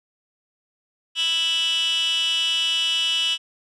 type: tone with high-pass filter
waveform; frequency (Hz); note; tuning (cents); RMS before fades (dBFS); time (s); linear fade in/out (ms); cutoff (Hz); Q
15% pulse; 329.4; E4; -1; -22; 1.15-3.38; 50; 2900; 8.4
effects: resampled to 22050 Hz